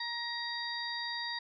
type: harmonic tone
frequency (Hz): 944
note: A#5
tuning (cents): +22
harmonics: 1 / 2 / 4 / 5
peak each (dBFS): -42 / -39 / -41 / -40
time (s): 0-1.39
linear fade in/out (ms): 5
effects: none